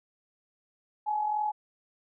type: tone with amplitude modulation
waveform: sine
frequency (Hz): 846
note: G#5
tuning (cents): +32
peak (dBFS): -24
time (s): 1.06-1.52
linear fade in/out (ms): 20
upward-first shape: sine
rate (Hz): 42.9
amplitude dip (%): 50
effects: none